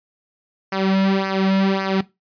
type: tone with flanger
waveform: sawtooth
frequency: 192.8 Hz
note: G3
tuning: 28 cents flat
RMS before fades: -19 dBFS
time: 0.72-2.01 s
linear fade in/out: 5 ms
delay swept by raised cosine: 0.27 to 2.67 ms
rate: 1.8 Hz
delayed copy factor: -0.75
effects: noise-tail reverb RT60 0.2 s tail -18 dB re dry + resampled to 11025 Hz